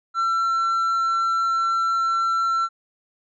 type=tone; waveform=triangle; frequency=1349 Hz; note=E6; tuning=40 cents sharp; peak=-17 dBFS; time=0.14-2.69 s; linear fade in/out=50 ms; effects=resampled to 16000 Hz